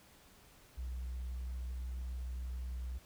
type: tone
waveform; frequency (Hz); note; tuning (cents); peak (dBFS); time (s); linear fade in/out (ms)
sine; 62.3; B1; +16; -36; 0.77-2.99; 20
effects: tanh soft clip ceiling -36 dBFS + pink hiss -62 dBFS RMS until 3.05 s